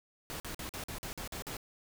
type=noise bursts; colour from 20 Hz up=pink; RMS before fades=-41 dBFS; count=9; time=0.3-1.568 s; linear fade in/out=0 ms; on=100 ms; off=46 ms; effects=none